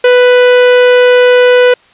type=tone; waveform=45% pulse; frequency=495.2 Hz; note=B4; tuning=5 cents sharp; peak=-3 dBFS; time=0.04-1.74 s; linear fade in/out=5 ms; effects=white hiss -45 dBFS RMS until 1.93 s + resampled to 8000 Hz